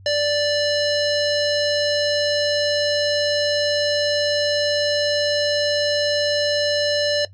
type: tone with low-pass filter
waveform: square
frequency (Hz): 586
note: D5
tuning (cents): -4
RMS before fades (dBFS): -20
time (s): 0.06-7.25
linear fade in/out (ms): 2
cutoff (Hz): 4800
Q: 5.6
effects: noise-tail reverb RT60 0.1 s tail -17 dB re dry + added 96 Hz sine -42 dBFS peak until 7.33 s